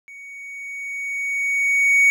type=tone with level ramp; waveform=triangle; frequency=2238 Hz; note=C#7; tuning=16 cents sharp; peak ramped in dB=-36 to -9 dBFS; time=0.08-2.1 s; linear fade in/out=0 ms; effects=none